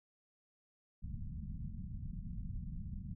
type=low-pass noise; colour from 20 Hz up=pink; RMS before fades=-43 dBFS; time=1.02-3.15 s; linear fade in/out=20 ms; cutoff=210 Hz; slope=48 dB/octave; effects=none